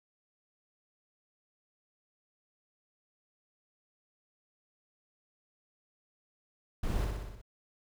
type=noise with echo; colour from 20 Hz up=brown; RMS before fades=-31 dBFS; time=6.83-7.05 s; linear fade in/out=5 ms; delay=61 ms; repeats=6; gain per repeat=-3 dB; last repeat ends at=7.416 s; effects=none